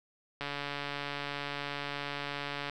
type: click train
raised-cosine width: 0.3 ms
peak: -20 dBFS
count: 328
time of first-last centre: 0.41-2.697 s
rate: 143 Hz
effects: none